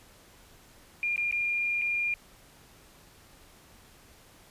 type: tone with dropouts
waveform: sine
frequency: 2408 Hz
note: D7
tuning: 43 cents sharp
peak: -26 dBFS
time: 1.03-2.14 s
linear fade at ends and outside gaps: 1 ms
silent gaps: 1.161-1.178 / 1.312-1.325 / 1.815-1.819 s
effects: pink hiss -56 dBFS RMS until 4.5 s + resampled to 32000 Hz